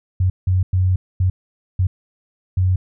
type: tone bursts at uneven times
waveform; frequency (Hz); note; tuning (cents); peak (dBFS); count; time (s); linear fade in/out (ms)
sine; 92.5; F#2; 0; -13; 6; 0.2-0.3 / 0.47-0.63 / 0.73-0.96 / 1.2-1.3 / 1.79-1.87 / 2.57-2.76; 5
effects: none